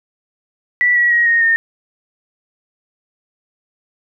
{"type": "tone with pitch steps", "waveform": "sine", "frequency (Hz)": [1960, 1926.3, 1893.2, 1860.7, 1828.7], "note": ["B6", "B6", "A#6", "A#6", "A#6"], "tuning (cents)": [-14, -44, 26, -4, -34], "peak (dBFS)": -10, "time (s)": [0.81, 1.56], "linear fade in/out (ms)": 0, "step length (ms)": 150, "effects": []}